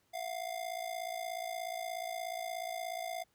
square ring-modulated tone, 700 Hz, F5, 4 cents sharp, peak -35 dBFS, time 0.13-3.24 s, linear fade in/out 20 ms, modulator 28.4 Hz, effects pink hiss -74 dBFS RMS until 3.34 s + high-pass 60 Hz 12 dB/octave

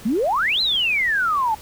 sine exponential two-way sweep, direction up then down, 197.2 to 4180 to 839 Hz, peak -17 dBFS, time 0.05-1.55 s, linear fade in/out 10 ms, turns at 0.61 s, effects pink hiss -42 dBFS RMS until 1.61 s

